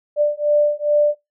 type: beating tone pair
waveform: sine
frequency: 590 / 592.4 Hz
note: D5 / D5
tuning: +8 / +15 cents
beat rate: 2.4 Hz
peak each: -17 dBFS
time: 0.16-1.15 s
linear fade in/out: 50 ms
effects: noise-tail reverb RT60 0.2 s tail -21 dB re dry